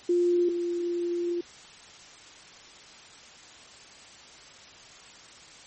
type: tone pair in turn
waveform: sine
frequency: 350.6 / 347 Hz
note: F4 / F4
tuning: +7 / -11 cents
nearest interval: unison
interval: 18 cents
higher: first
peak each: -20 / -26 dBFS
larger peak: first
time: 0.09-0.49 / 0.49-1.41 s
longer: second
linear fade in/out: 5 ms
effects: white hiss -49 dBFS RMS until 5.66 s + MP3 32 kbps

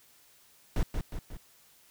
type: noise with echo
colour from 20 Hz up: brown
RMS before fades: -26 dBFS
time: 0.76-0.83 s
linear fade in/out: 2 ms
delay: 180 ms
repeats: 3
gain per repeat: -5 dB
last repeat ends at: 1.37 s
effects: white hiss -61 dBFS RMS until 1.9 s

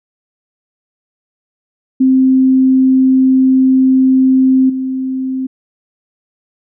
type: tone with level steps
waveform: sine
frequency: 261.6 Hz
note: C4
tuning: in tune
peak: -6 / -15 dBFS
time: 2-5.47 s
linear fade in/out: 10 ms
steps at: 4.69 s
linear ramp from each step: 10 ms
effects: none

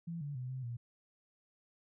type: tone with pitch steps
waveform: sine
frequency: 168.1 / 144 / 126.4 / 130.2 / 119.1 Hz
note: E3 / D3 / B2 / C3 / A#2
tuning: +34 / -34 / +41 / -8 / +38 cents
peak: -38 dBFS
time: 0.07-0.77 s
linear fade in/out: 10 ms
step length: 140 ms
effects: none

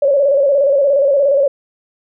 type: tone with vibrato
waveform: sine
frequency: 559 Hz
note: C#5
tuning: 14 cents sharp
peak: -9 dBFS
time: 0.02-1.48 s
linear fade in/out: 5 ms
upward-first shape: square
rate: 17 Hz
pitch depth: 58 cents each way
effects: none

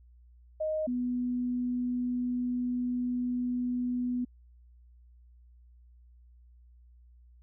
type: tone pair in turn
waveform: sine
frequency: 622.3 / 247 Hz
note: D#5 / B3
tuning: 0 / 0 cents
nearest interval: octave + major third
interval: 1600 cents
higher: first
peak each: -28 dBFS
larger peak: neither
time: 0.6-0.87 / 0.87-4.25 s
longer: second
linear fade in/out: 10 ms
effects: added 60 Hz sine -54 dBFS peak until 7.42 s

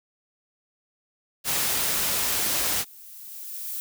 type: noise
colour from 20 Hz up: white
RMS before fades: -25 dBFS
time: 1.44-2.85 s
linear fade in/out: 50 ms
type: noise with exponential growth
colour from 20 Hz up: violet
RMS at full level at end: -31 dBFS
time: 1.63-3.8 s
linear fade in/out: 0 ms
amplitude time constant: 470 ms
effects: none

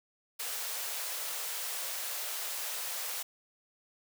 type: high-pass noise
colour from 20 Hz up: white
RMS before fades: -37 dBFS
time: 0.39-3.23 s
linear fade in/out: 10 ms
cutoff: 440 Hz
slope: 48 dB/octave
effects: none

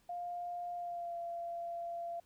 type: tone with pitch glide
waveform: sine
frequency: 703 to 685.4 Hz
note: F5 to F5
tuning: +11 to -33 cents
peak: -38 dBFS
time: 0.09-2.2 s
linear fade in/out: 5 ms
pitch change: -44 cents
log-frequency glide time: 0.74-1.17 s
effects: pink hiss -71 dBFS RMS until 2.25 s

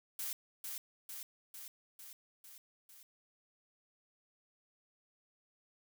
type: noise with echo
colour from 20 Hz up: blue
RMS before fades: -40 dBFS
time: 0.19-0.33 s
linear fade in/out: 2 ms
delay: 450 ms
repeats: 6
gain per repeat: -3 dB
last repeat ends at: 3.03 s
effects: none

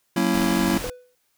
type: chord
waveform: square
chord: F# dominant seventh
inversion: none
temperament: just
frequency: 185 / 231.2 / 277.5 / 333 Hz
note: F#3 / A#3 / C#4 / E4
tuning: 0 / -14 / +2 / +18 cents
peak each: -25 / -25 / -27 / -25 dBFS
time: 0.16-0.78 s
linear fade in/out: 5 ms
type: noise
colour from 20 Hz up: pink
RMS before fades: -32 dBFS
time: 0.34-0.9 s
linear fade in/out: 2 ms
type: tone with exponential decay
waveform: triangle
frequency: 496.9 Hz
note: B4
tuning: 11 cents sharp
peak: -24 dBFS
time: 0.84-1.15 s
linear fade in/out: 0 ms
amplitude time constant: 66 ms
effects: white hiss -69 dBFS RMS until 1.37 s

